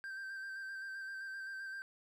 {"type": "tone with vibrato", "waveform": "triangle", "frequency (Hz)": 1568, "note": "G6", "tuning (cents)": 0, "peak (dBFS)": -40, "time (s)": [0.04, 1.82], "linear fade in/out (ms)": 0, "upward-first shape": "square", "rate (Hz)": 7.7, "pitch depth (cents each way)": 22, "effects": []}